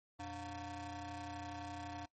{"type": "ring-modulated tone", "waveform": "25% pulse", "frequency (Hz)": 206.8, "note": "G#3", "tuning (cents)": -7, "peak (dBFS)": -37, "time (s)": [0.19, 2.06], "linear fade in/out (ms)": 10, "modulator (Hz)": 501, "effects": ["noise-tail reverb RT60 0.1 s tail -20 dB re dry", "MP3 32 kbps"]}